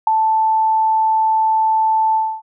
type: tone with ADSR envelope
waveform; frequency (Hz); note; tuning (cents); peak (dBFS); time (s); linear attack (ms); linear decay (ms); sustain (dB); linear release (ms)
sine; 880; A5; 0; -5; 0.07-2.42; 4; 5; -7; 270
effects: none